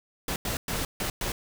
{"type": "noise bursts at uneven times", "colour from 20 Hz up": "pink", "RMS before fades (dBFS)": -30, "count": 5, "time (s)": [[0.28, 0.36], [0.45, 0.57], [0.68, 0.85], [1, 1.1], [1.21, 1.32]], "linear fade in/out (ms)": 2, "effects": []}